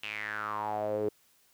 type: tone with band-pass filter sweep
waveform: sawtooth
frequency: 106 Hz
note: G#2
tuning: 36 cents sharp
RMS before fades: -34 dBFS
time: 0.03-1.09 s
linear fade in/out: 5 ms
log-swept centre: 2800 to 400 Hz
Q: 6.9
effects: white hiss -66 dBFS RMS until 1.53 s